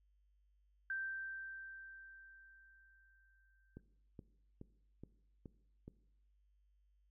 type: tone with exponential decay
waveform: sine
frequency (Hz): 1565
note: G6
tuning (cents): -3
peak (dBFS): -37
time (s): 0.9-3.8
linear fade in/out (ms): 2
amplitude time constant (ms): 630
type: click train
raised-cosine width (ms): 3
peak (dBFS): -37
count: 6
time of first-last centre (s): 3.77-5.88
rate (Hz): 2.37
effects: noise-tail reverb RT60 0.8 s tail -18 dB re dry + added 50 Hz sine -70 dBFS peak until 7.1 s